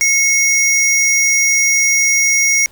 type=tone pair together; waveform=square; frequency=2176 / 5724 Hz; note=C#7 / F8; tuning=-33 / +42 cents; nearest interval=octave + perfect fourth; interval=1675 cents; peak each=-14 dBFS; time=0.01-2.66 s; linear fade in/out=0 ms; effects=pink hiss -48 dBFS RMS until 2.71 s